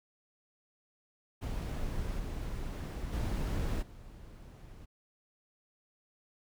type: noise with level steps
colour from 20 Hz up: brown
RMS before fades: -36 / -38 / -33 / -50 dBFS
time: 1.41-4.86 s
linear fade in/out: 20 ms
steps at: 2.18 / 3.12 / 3.81 s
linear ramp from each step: 20 ms
effects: none